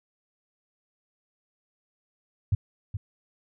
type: tone with echo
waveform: sine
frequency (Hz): 100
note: G2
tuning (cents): +35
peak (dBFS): -18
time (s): 2.52-2.55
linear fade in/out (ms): 5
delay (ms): 420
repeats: 1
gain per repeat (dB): -9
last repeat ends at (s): 2.97
effects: none